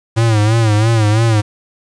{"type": "tone with vibrato", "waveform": "square", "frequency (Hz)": 110, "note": "A2", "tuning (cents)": 0, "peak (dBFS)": -10, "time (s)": [0.16, 1.42], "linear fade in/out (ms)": 20, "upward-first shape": "sine", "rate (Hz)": 3, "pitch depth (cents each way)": 93, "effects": ["resampled to 22050 Hz", "7-bit"]}